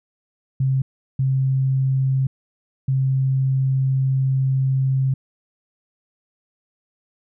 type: tone bursts at uneven times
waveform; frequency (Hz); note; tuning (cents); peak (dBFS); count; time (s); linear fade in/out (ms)
sine; 133.1; C3; +30; -16; 3; 0.6-0.82 / 1.19-2.27 / 2.88-5.14; 5
effects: none